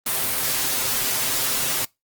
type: noise with comb filter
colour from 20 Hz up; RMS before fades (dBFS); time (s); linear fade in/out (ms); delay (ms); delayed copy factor
white; -23; 0.06-1.85; 5; 7.7; +0.8
effects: noise-tail reverb RT60 0.2 s tail -24 dB re dry + Opus 32 kbps